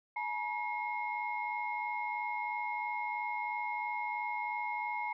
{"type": "tone cluster", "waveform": "sine", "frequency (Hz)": [852, 955, 2149], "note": ["G#5", "A#5", "C7"], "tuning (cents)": [44, 42, 46], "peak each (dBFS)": [-38, -37, -38], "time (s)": [0.16, 5.13], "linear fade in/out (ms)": 5, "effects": ["tanh soft clip ceiling -24 dBFS"]}